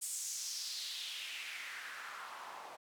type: noise with band-pass filter sweep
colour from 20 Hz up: white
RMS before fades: -44 dBFS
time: 0.01-2.77 s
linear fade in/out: 20 ms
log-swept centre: 8600 to 760 Hz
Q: 2.8
effects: none